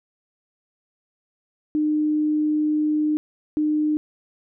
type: tone pair in turn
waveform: sine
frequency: 303.7 / 303.7 Hz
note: D#4 / D#4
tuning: -42 / -42 cents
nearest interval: unison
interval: 0 cents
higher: neither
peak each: -18 dBFS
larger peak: neither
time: 1.75-3.17 / 3.57-3.97 s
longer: first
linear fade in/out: 0 ms
effects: none